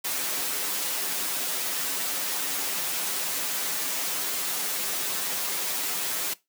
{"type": "noise with comb filter", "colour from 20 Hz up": "white", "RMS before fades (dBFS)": -29, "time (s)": [0.04, 6.34], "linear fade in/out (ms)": 10, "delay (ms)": 8.8, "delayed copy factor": -0.95, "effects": ["noise-tail reverb RT60 0.2 s tail -20 dB re dry", "high-pass 200 Hz 12 dB/octave"]}